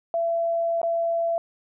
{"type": "tone with dropouts", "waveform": "sine", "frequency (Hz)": 672, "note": "E5", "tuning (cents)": 33, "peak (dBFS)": -21, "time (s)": [0.14, 1.38], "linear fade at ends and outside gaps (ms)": 1, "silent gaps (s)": [0.816, 0.831], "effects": []}